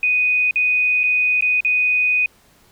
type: tone with dropouts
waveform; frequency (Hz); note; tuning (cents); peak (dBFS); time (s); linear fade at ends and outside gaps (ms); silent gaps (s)
sine; 2489; D#7; 0; -14; 0.03-2.26; 2; 0.51-0.558 / 1.034-1.038 / 1.409-1.423 / 1.606-1.648
effects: pink hiss -54 dBFS RMS until 2.71 s